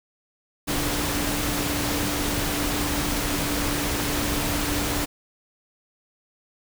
sine tone in noise, 291.9 Hz, D4, 10 cents flat, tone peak -30 dBFS, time 0.67-5.06 s, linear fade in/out 20 ms, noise pink, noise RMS -26 dBFS, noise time 0.67-5.06 s, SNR -7 dB, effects none

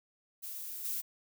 violet noise with level steps, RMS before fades -42 / -36 dBFS, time 0.42-1.02 s, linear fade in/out 20 ms, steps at 0.84 s, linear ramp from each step 10 ms, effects none

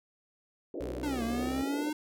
pink band-pass noise, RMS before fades -39 dBFS, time 0.74-1.9 s, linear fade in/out 2 ms, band 270 to 580 Hz, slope 48 dB/octave
sawtooth tone with pitch glide, 62.8 to 65.85 Hz, B1 to C2, +30 to +12 cents, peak -35 dBFS, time 0.8-1.63 s, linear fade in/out 10 ms, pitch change +82 cents, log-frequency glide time 1.3-1.48 s
square linear two-way sweep, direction down then up, 306.8 to 226.3 to 306.8 Hz, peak -32 dBFS, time 1.03-1.93 s, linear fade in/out 5 ms, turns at 1.23 s
effects none

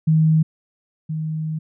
sine tone pair in turn, 158 / 157 Hz, D#3 / D#3, +27 / +16 cents, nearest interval unison, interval 11 cents, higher first, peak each -12 / -22 dBFS, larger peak first, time 0.07-0.43 / 1.09-1.59 s, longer second, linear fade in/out 10 ms, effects none

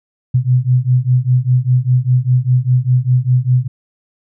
sine beating tone pair, 123.8 / 128.8 Hz, B2 / C3, +5 / -27 cents, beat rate 5 Hz, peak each -13 dBFS, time 0.34-3.68 s, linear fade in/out 10 ms, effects none

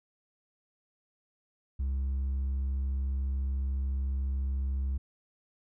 triangle tone with hard clipping, 67 Hz, C2, 42 cents sharp, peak -27 dBFS, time 1.79-4.98 s, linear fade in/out 10 ms, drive 1 dB, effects none

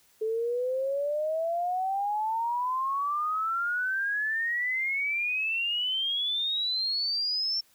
sine exponential sweep, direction up, 432.8 to 5450 Hz, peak -26 dBFS, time 0.21-7.61 s, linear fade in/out 10 ms, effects white hiss -63 dBFS RMS until 7.74 s

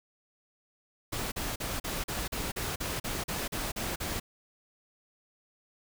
pink noise bursts, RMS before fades -34 dBFS, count 13, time 1.12-4.2 s, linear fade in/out 10 ms, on 200 ms, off 40 ms, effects none

